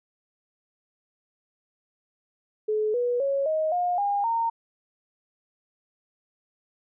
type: tone with pitch steps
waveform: sine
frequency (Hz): 428.6 / 486.7 / 552.6 / 627.5 / 712.5 / 809.1 / 918.7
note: A4 / B4 / C#5 / D#5 / F5 / G#5 / A#5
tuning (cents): -45 / -25 / -6 / +15 / +34 / -45 / -25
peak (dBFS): -22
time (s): 2.68-4.5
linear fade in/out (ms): 10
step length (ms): 260
effects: none